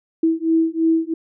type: beating tone pair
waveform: sine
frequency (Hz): 324.1 / 327.1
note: E4 / E4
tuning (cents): -29 / -13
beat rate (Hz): 3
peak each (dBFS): -18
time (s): 0.23-1.14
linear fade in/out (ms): 5
effects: none